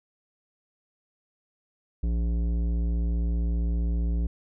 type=tone with tanh clipping; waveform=sine; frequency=57.6 Hz; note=A#1; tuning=20 cents flat; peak=-25 dBFS; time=2.03-4.27 s; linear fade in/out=5 ms; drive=13 dB; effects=none